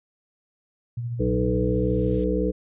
sine tone with tremolo, 118.9 Hz, A#2, 35 cents sharp, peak -25 dBFS, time 0.97-2.19 s, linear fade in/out 5 ms, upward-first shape sine, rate 14 Hz, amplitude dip 35%
violet noise with exponential growth, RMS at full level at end -33 dBFS, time 1.04-2.24 s, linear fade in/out 0 ms, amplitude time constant 260 ms
harmonic tone, 61.74 Hz, B1, in tune, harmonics 1 / 3 / 5 / 7 / 8, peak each -27 / -27 / -27 / -27 / -27 dBFS, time 1.19-2.52 s, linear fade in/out 20 ms
effects resampled to 8000 Hz

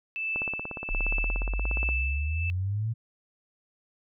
sine tone with tremolo, 2637 Hz, E7, in tune, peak -27 dBFS, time 0.16-2.5 s, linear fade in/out 0 ms, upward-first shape sine, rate 1.3 Hz, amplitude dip 70%
click train, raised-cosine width 1 ms, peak -22 dBFS, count 27, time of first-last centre 0.36-1.889 s, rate 17 Hz
sine exponential sweep, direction up, 31.89 to 115.8 Hz, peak -26 dBFS, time 0.89-2.94 s, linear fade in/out 20 ms
effects none

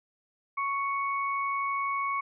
sine tone pair together, 1108.7 / 2222 Hz, C#6 / C#7, 0 / +4 cents, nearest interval octave, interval 1204 cents, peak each -28 / -34 dBFS, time 0.57-2.21 s, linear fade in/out 10 ms, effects none

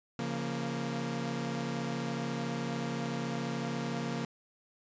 sawtooth chord, Bb minor, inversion first, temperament equal with one note detuned, 138.59 / 172.41 / 233.1 Hz, Db3 / F3 / Bb3, 0 / -22 / 0 cents, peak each -34 / -35 / -32 dBFS, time 0.19-4.25 s, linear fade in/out 2 ms, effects resampled to 16000 Hz

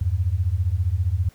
sine beating tone pair, 82.41 / 97.41 Hz, E2 / G2, 0 / -10 cents, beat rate 15 Hz, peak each -22 dBFS, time 0.01-1.29 s, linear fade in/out 5 ms, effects pink hiss -55 dBFS RMS until 1.34 s

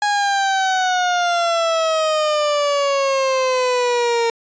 30% pulse exponential sweep, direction down, 830.6 to 460.5 Hz, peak -13 dBFS, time 0.02-4.3 s, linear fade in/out 2 ms, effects resampled to 16000 Hz

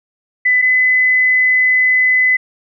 sine tone pair in turn, 2001 / 2015 Hz, B6 / B6, +22 / +34 cents, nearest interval unison, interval 12 cents, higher second, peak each -9 dBFS, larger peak neither, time 0.45-0.62 / 0.62-2.37 s, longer second, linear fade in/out 10 ms, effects none

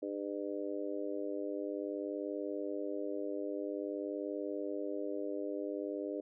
harmonic tone, 100.5 Hz, G2, 44 cents sharp, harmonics 3 / 4 / 5 / 6, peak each -40 / -41 / -42 / -43 dBFS, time 0.02-6.21 s, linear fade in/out 10 ms, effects none

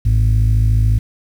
sine tone pair together, 54.05 / 108.1 Hz, A1 / A2, -30 / -30 cents, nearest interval octave, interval 1200 cents, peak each -11 dBFS, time 0.05-0.99 s, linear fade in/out 10 ms, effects tanh soft clip ceiling -7 dBFS + 7-bit

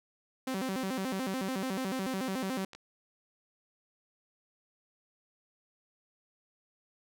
sawtooth tone with vibrato, 223.4 Hz, A3, 27 cents sharp, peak -28 dBFS, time 0.47-2.65 s, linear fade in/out 5 ms, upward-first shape square, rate 6.9 Hz, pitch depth 270 cents each way
clicks, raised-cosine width 0.2 ms, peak -30 dBFS, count 2, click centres 2.733 / 2.75 s
effects none

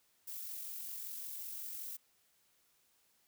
violet noise with amplitude modulation, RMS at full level -43 dBFS, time 0.27-1.97 s, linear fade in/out 10 ms, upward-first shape sine, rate 45.4 Hz, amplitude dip 30%, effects white hiss -73 dBFS RMS until 3.27 s

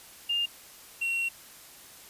sine / triangle tone pair in turn, 2811 / 2736 Hz, F7 / F7, +11 / -36 cents, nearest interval unison, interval 47 cents, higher first, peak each -25 dBFS, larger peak neither, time 0.29-0.46 / 1.01-1.29 s, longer second, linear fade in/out 10 ms, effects white hiss -50 dBFS RMS until 2.09 s + resampled to 32000 Hz

